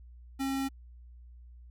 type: tone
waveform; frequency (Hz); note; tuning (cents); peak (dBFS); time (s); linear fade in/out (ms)
square; 270; C#4; -45; -30; 0.39-0.69; 20
effects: added 60 Hz sine -48 dBFS peak until 1.7 s + MP3 96 kbps